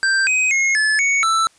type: tone with pitch steps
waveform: square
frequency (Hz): 1571 / 2518 / 2158 / 1727 / 2226 / 1325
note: G6 / D#7 / C#7 / A6 / C#7 / E6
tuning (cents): +3 / +20 / -47 / -33 / +7 / +9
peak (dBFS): -15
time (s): 0.03-1.47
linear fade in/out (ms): 0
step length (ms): 240
effects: white hiss -54 dBFS RMS until 1.58 s + resampled to 22050 Hz